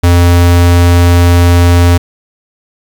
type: tone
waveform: square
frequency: 87.1 Hz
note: F2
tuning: 4 cents flat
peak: -4 dBFS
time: 0.03-1.98 s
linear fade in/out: 10 ms
effects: 7-bit